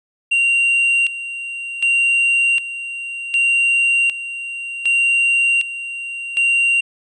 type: tone with tremolo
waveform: triangle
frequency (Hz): 2763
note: F7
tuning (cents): -19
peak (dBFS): -11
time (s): 0.31-6.81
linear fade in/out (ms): 10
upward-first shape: square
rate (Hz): 0.66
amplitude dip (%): 75
effects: resampled to 22050 Hz